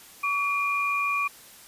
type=tone pair together; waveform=sine; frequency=1138 / 2411 Hz; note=C#6 / D7; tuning=+45 / +45 cents; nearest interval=octave + minor second; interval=1300 cents; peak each=-26 dBFS; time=0.23-1.28 s; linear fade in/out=10 ms; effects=white hiss -49 dBFS RMS until 1.67 s + resampled to 32000 Hz